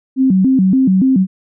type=tone with vibrato; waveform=sine; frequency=222.8 Hz; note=A3; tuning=22 cents sharp; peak=-8 dBFS; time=0.16-1.27 s; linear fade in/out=50 ms; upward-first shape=square; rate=3.5 Hz; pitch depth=290 cents each way; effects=none